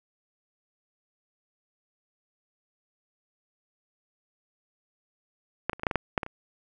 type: clicks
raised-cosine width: 0.5 ms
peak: -10 / -18 / -30 / -15 / -8 / -14 / -8 / -8 / -16 / -23 dBFS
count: 10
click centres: 5.696 / 5.732 / 5.796 / 5.834 / 5.868 / 5.912 / 5.957 / 6.178 / 6.232 / 6.264 s
effects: none